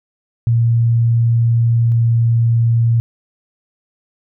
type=tone pair in turn; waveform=sine; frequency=116.54 / 116.13 Hz; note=A#2 / A#2; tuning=0 / -6 cents; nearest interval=unison; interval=6 cents; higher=first; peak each=-10 dBFS; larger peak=neither; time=0.47-1.92 / 1.92-3 s; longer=first; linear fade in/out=0 ms; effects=none